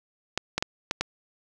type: clicks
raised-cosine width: 0.2 ms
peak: -8 dBFS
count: 5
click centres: 0.376 / 0.58 / 0.625 / 0.911 / 1.01 s
effects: none